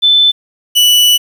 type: tone pair in turn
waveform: sine / 40% pulse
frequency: 3520 / 2960 Hz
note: A7 / F#7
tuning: 0 / 0 cents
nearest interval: minor third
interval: 300 cents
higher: first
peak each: -5 dBFS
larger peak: neither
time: 0.02-0.32 / 0.75-1.18 s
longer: second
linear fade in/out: 20 ms
effects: 7-bit